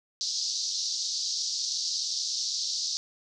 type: band-pass noise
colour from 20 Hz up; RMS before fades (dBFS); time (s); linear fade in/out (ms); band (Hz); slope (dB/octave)
pink; -31; 0.21-2.97; 0; 4200 to 6100; 48
effects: none